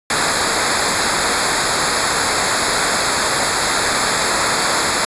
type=noise with comb filter; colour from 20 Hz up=pink; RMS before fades=-17 dBFS; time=0.1-5.05 s; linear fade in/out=2 ms; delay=0.34 ms; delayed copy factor=-0.9; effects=resampled to 24000 Hz